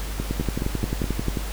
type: two click trains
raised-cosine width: 3 ms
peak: -13 / -11 dBFS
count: 5 / 13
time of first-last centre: 0.2-1.042 / 0.31-1.372 s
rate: 4.75 / 11.3 Hz
effects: added 50 Hz sine -28 dBFS peak until 1.52 s + pink hiss -36 dBFS RMS until 1.52 s